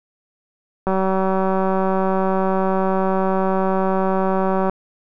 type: click train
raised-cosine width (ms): 1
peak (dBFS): -7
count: 728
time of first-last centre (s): 0.87-4.696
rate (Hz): 190
effects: none